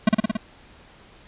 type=tone with echo; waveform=square; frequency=217.4 Hz; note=A3; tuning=21 cents flat; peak=-12 dBFS; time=0.07-0.09 s; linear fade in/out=5 ms; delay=56 ms; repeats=5; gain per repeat=-2 dB; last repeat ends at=0.37 s; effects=pink hiss -50 dBFS RMS until 1.27 s + resampled to 8000 Hz